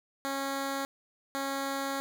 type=tone pair in turn; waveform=10% pulse; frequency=274 / 274 Hz; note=C#4 / C#4; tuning=-20 / -20 cents; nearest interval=unison; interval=0 cents; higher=neither; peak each=-23 dBFS; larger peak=neither; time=0.25-0.85 / 1.35-2 s; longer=second; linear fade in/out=0 ms; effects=none